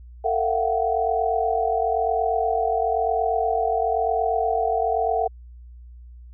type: tone cluster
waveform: sine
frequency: 451 / 673 / 721 / 762 Hz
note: A4 / E5 / F#5 / G5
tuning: +43 / +36 / -45 / -49 cents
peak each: -25 dBFS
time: 0.24-5.28 s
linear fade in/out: 10 ms
effects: added 60 Hz sine -40 dBFS peak until 6.33 s